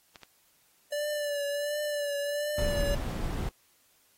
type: clicks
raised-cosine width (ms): 0.2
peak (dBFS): -29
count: 2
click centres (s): 0.158 / 0.233
type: tone with vibrato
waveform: square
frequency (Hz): 583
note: D5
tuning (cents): -13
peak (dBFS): -30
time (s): 0.92-2.95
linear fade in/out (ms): 5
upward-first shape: triangle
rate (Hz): 1.4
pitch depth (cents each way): 43
type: noise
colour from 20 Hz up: brown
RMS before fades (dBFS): -31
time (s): 2.58-3.49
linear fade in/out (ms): 2
effects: white hiss -66 dBFS RMS until 4.17 s + AAC 48 kbps